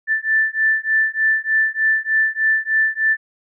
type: beating tone pair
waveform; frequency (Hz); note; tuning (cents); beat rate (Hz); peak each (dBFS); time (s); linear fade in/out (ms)
sine; 1763 / 1766.3; A6 / A6; +3 / +6; 3.3; -18; 0.07-3.17; 50
effects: none